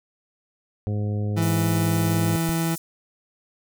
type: harmonic tone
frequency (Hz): 104.1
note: G#2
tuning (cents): +5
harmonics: 1 / 2 / 3 / 4 / 5 / 6 / 7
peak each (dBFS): -23 / -31 / -38 / -37 / -39 / -50 / -46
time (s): 0.87-2.36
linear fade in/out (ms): 0
type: tone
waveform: 30% pulse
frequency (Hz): 164.81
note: E3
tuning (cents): 0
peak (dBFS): -19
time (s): 1.36-2.76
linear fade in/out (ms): 20
type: high-pass noise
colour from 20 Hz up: pink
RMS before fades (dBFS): -36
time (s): 1.42-2.78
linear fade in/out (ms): 2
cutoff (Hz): 6500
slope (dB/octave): 24
type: click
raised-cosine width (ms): 5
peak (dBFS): -17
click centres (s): 2.492
effects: none